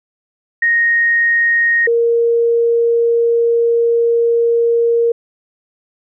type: tone pair in turn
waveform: sine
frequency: 1864.7 / 466.7 Hz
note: A#6 / A#4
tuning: 0 / +2 cents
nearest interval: 2 octaves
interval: 2398 cents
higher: first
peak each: -10 dBFS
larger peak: neither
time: 0.62-1.87 / 1.87-5.12 s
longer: second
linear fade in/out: 5 ms
effects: none